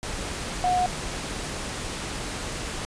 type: tone in noise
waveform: sine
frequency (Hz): 726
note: F#5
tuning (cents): -33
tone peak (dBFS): -20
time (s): 0.64-0.86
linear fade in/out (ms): 0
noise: pink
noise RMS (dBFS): -32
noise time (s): 0.03-2.85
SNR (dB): +9
effects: resampled to 22050 Hz